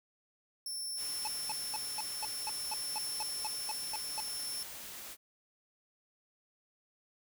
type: tone with tremolo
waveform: 20% pulse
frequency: 5380 Hz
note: E8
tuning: 34 cents sharp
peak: -31 dBFS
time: 0.66-4.63 s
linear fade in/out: 2 ms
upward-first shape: triangle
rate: 0.52 Hz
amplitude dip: 25%
type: noise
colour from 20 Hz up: white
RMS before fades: -46 dBFS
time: 0.96-5.17 s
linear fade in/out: 50 ms
type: tone bursts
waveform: square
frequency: 862 Hz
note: A5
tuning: 36 cents flat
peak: -37 dBFS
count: 13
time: 1.25-4.202 s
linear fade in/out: 0 ms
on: 24 ms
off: 220 ms
effects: none